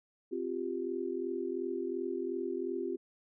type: chord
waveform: sine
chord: C suspended fourth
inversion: none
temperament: equal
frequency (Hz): 261.6 / 349.2 / 392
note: C4 / F4 / G4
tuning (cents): 0 / 0 / 0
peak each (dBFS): -40 / -36 / -37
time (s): 0.31-2.97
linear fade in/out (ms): 20
effects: none